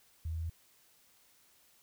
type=tone with pitch steps; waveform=sine; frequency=80.4 / 81.1 / 81.81 / 82.52 Hz; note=E2 / E2 / E2 / E2; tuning=-43 / -28 / -13 / +2 cents; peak=-34 dBFS; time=0.25-0.498 s; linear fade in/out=5 ms; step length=62 ms; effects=white hiss -66 dBFS RMS until 1.82 s